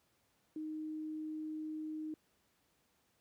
sine tone, 310.6 Hz, D#4, 3 cents flat, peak -39 dBFS, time 0.56-2.14 s, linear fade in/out 2 ms, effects pink hiss -75 dBFS RMS until 3.2 s + high-pass 80 Hz 12 dB/octave

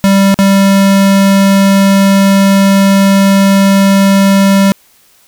square tone with dropouts, 196 Hz, G3, in tune, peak -5 dBFS, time 0.04-4.72 s, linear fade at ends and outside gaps 0 ms, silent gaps 0.343-0.389 s, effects white hiss -47 dBFS RMS until 5.27 s

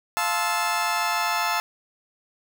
30% pulse chord, F major seventh, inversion none, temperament just, 698.5 / 873.1 / 1047.7 / 1309.6 Hz, F5 / A5 / C6 / E6, 0 / -14 / +2 / -12 cents, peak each -27 / -24 / -28 / -25 dBFS, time 0.17-1.6 s, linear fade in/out 0 ms, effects none

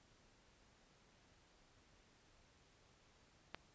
click, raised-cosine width 0.3 ms, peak -28 dBFS, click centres 3.546 s, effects pink hiss -70 dBFS RMS until 3.74 s + resampled to 16000 Hz

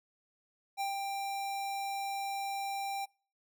square tone with ADSR envelope, 790 Hz, G5, 13 cents sharp, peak -32 dBFS, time 0.77-3.06 s, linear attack 36 ms, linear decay 140 ms, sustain -3 dB, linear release 19 ms, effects noise-tail reverb RT60 0.4 s tail -26 dB re dry

